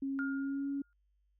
sine tone with pitch glide, 272.5 to 278.9 Hz, C#4 to C#4, -29 to +11 cents, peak -33 dBFS, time 0.02-0.82 s, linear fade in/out 5 ms, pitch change +40 cents, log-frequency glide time 0.34-0.69 s
sine tone with exponential decay, 1416 Hz, F6, 23 cents sharp, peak -35 dBFS, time 0.19-0.93 s, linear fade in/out 0 ms, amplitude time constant 160 ms
effects added 50 Hz sine -70 dBFS peak until 1.39 s

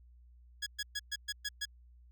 15% pulse tone bursts, 1671 Hz, G#6, 10 cents sharp, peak -28 dBFS, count 7, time 0.62-1.655 s, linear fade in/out 10 ms, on 45 ms, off 120 ms, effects added 60 Hz sine -56 dBFS peak until 2.11 s

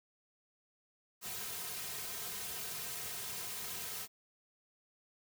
white noise with comb filter, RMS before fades -42 dBFS, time 1.21-4.08 s, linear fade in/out 50 ms, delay 3.5 ms, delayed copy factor -0.95, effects none

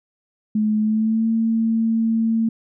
sine tone with pitch glide, 214.1 to 225.5 Hz, A3 to A3, -47 to +43 cents, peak -16 dBFS, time 0.55-2.49 s, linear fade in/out 5 ms, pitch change +90 cents, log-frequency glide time 0.8-1.27 s, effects none

